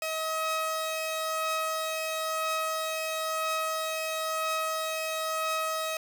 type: tone pair together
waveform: sawtooth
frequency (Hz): 636 / 1273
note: D#5 / D#6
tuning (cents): +38 / +39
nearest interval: octave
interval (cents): 1201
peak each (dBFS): -28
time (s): 0.02-5.97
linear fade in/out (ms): 2
effects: none